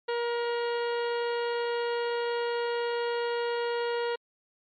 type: harmonic tone with a mistuned harmonic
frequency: 474 Hz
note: A#4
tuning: 29 cents sharp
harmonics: 1 / 2 / 3 / 4 / 5 / 6 / 7 / 8 / 9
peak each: -28 / -35 / -39 / -41 / -48 / -44 / -47 / -52 / -47 dBFS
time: 0.08-4.16 s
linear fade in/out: 10 ms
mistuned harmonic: 5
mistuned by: -32 cents
effects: MP3 32 kbps